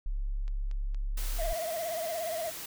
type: tone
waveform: sine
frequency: 34.65 Hz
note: C#1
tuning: in tune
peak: -29 dBFS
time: 0.06-1.53 s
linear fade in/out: 0 ms
type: click train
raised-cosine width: 0.2 ms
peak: -35 dBFS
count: 6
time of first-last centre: 0.48-1.646 s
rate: 4.29 Hz
type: noise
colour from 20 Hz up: white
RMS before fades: -41 dBFS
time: 1.17-2.66 s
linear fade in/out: 5 ms
type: tone with vibrato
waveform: triangle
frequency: 659.3 Hz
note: E5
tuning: in tune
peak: -30 dBFS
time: 1.38-2.51 s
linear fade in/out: 20 ms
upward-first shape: triangle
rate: 17 Hz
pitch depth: 110 cents each way
effects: none